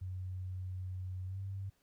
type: tone with pitch glide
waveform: sine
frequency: 92.4 to 97.22 Hz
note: F#2 to G2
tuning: -2 to -14 cents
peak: -38 dBFS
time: 0.01-1.7 s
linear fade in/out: 10 ms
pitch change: +88 cents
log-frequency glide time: 1.26-1.39 s
effects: pink hiss -75 dBFS RMS until 1.82 s